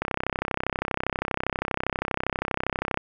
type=click train; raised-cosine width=0.5 ms; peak=-10 dBFS; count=97; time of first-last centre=0.02-2.974 s; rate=32.5 Hz; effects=none